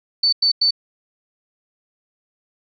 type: tone bursts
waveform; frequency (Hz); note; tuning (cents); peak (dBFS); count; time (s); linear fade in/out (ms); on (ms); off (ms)
sine; 4515; C#8; +31; -13; 3; 0.23-0.708; 5; 96; 95
effects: none